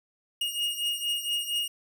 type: beating tone pair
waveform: 45% pulse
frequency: 2858 / 2862.3 Hz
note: F7 / F7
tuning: +39 / +42 cents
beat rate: 4.3 Hz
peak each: -29 / -32 dBFS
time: 0.41-1.68 s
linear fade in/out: 5 ms
effects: none